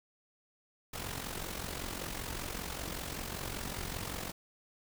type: noise with amplitude modulation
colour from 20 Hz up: pink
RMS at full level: -37 dBFS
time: 0.93-4.32 s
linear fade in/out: 10 ms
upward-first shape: sine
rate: 45.2 Hz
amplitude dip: 65%
effects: none